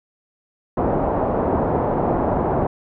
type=low-pass noise; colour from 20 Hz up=white; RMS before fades=-20 dBFS; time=0.77-2.67 s; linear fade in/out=5 ms; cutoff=820 Hz; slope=24 dB/octave; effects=none